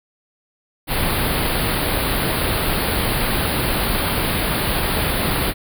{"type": "band-stop noise", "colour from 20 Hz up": "pink", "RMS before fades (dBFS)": -20, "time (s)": [0.87, 5.54], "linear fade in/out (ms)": 50, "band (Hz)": [4700, 9200], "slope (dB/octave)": 96, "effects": []}